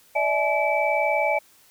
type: tone cluster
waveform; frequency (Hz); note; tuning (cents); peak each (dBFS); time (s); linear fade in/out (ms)
sine; 584 / 644 / 852 / 2308; D5 / E5 / G#5 / D7; -10 / -41 / +44 / -31; -25; 0.15-1.39; 10
effects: white hiss -56 dBFS RMS until 1.7 s